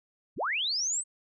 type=linear sweep; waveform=sine; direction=up; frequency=36.84 to 8372 Hz; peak=-27 dBFS; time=0.36-1.04 s; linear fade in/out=50 ms; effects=none